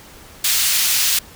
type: high-pass noise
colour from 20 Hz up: pink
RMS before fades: -17 dBFS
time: 0.44-1.19 s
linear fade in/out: 5 ms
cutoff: 3100 Hz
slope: 12 dB/octave
effects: pink hiss -42 dBFS RMS until 1.35 s